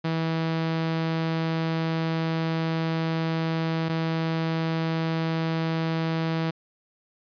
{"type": "tone pair in turn", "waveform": "sawtooth", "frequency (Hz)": [162.6, 162.6], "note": ["E3", "E3"], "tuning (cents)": [-23, -23], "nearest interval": "unison", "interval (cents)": 0, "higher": "neither", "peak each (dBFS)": -20, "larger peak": "neither", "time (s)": [[0.04, 3.89], [3.89, 6.51]], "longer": "first", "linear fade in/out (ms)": 10, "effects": ["resampled to 11025 Hz"]}